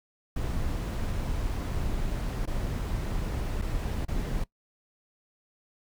brown noise with dropouts, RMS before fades -30 dBFS, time 0.36-4.44 s, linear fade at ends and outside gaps 5 ms, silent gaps 2.457-2.474 / 3.616-3.62 / 4.051-4.082 s, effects noise-tail reverb RT60 0.1 s tail -21 dB re dry

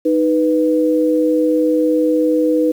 sine tone pair together, 310.8 / 493.9 Hz, D#4 / B4, -2 / 0 cents, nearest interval minor sixth, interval 802 cents, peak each -14 / -15 dBFS, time 0.05-2.72 s, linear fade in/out 10 ms, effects 7-bit

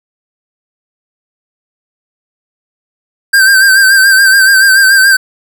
square tone with vibrato, 1568 Hz, G6, in tune, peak -4 dBFS, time 3.33-5.17 s, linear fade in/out 10 ms, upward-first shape sine, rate 7 Hz, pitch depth 49 cents each way, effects none

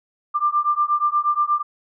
sine beating tone pair, 1185 / 1193.4 Hz, D6 / D6, +15 / +27 cents, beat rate 8.4 Hz, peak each -20 dBFS, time 0.34-1.63 s, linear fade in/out 20 ms, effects none

